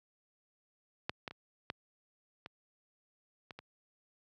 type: clicks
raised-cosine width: 0.3 ms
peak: -17 / -23 / -30 / -20 / -28 / -30 / -30 dBFS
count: 7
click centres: 1.095 / 1.278 / 1.31 / 1.701 / 2.461 / 3.508 / 3.59 s
effects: high-pass 80 Hz 12 dB/octave